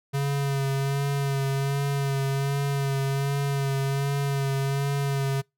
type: tone with vibrato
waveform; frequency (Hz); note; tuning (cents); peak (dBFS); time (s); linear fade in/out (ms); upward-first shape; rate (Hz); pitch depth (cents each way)
square; 138.59; C#3; 0; -24; 0.13-5.42; 20; sine; 1.3; 26
effects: noise-tail reverb RT60 0.2 s tail -26 dB re dry